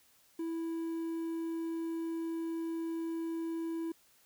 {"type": "tone with quantisation", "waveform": "triangle", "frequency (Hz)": 329.6, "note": "E4", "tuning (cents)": 0, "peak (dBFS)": -32, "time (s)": [0.39, 3.92], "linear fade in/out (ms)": 5, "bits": 10, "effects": ["white hiss -66 dBFS RMS until 4.25 s"]}